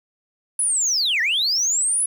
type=linear two-way sweep; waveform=sine; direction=down then up; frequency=10440 to 1721 to 10440 Hz; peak=-16 dBFS; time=0.59-2.06 s; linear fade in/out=5 ms; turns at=1.21 s; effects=tanh soft clip ceiling -15 dBFS + 8-bit